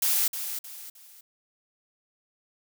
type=noise with echo; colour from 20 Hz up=blue; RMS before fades=-24 dBFS; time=0.02-0.28 s; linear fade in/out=5 ms; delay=310 ms; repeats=3; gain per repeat=-9 dB; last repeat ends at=1.21 s; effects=none